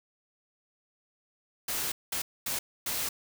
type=noise bursts at uneven times; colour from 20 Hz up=white; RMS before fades=-32 dBFS; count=4; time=1.68-1.92 / 2.12-2.22 / 2.46-2.59 / 2.86-3.09 s; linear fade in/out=5 ms; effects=none